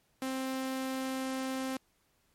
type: tone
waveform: sawtooth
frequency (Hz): 262.9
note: C4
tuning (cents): +8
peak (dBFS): -29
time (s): 0.22-1.77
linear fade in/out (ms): 2
effects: pink hiss -72 dBFS RMS until 2.34 s + MP3 64 kbps